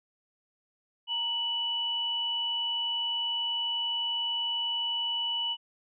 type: tone pair together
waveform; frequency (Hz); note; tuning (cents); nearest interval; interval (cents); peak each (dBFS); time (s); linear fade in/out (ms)
sine; 927.8 / 2960; A#5 / F#7; -8 / 0; octave + minor sixth; 2008; -39 / -28; 1.07-5.57; 50
effects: none